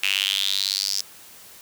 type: tone with high-pass filter sweep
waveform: sawtooth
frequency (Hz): 98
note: G2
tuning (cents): 0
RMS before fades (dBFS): -24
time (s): 0.03-1.01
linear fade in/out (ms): 5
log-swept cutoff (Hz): 2600 to 5300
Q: 6.1
effects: white hiss -46 dBFS RMS until 1.61 s + high-pass 60 Hz 12 dB/octave